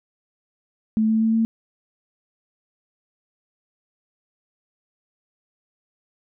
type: tone with pitch steps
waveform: sine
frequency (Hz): 218.8 / 221 / 223.1 / 225.3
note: A3 / A3 / A3 / A3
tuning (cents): -9 / +8 / +24 / +41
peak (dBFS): -16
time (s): 0.97-1.45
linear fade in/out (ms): 0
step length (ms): 120
effects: none